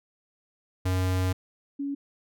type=tone pair in turn; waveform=square / sine; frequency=92.5 / 280.8 Hz; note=F#2 / C#4; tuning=0 / +22 cents; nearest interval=octave + perfect fifth; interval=1922 cents; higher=second; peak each=-24 / -28 dBFS; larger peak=first; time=0.85-1.33 / 1.79-1.95 s; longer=first; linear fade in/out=10 ms; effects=none